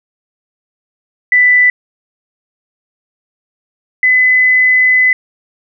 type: tone pair in turn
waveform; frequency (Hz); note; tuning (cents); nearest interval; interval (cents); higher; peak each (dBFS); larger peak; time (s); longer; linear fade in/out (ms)
sine; 1987 / 2014; B6 / B6; +10 / +33; unison; 23; second; -5 / -6; first; 1.32-1.7 / 4.03-5.13; second; 2
effects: none